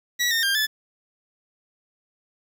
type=tone with pitch steps; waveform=20% pulse; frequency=1937 / 1829 / 1598 / 1735 Hz; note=B6 / A#6 / G6 / A6; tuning=-34 / -33 / +33 / -25 cents; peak=-15 dBFS; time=0.19-0.67 s; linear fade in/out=20 ms; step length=120 ms; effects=8-bit